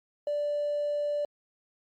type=tone with hard clipping; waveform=triangle; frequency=586 Hz; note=D5; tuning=4 cents flat; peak=-27 dBFS; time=0.27-1.25 s; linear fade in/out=2 ms; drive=3 dB; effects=Opus 48 kbps